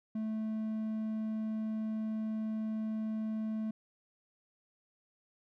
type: tone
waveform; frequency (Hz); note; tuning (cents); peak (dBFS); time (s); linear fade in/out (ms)
triangle; 218.4; A3; -13; -31; 0.15-3.71; 5
effects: none